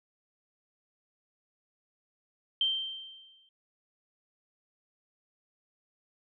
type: tone with exponential decay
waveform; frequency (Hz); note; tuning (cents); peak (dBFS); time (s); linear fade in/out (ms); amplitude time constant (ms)
sine; 3136; G7; 0; -23; 2.61-3.49; 2; 190
effects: none